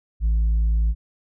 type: tone with tanh clipping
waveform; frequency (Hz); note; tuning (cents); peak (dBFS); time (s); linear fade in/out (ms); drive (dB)
triangle; 55; A1; 0; -17; 0.2-0.95; 50; 7
effects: none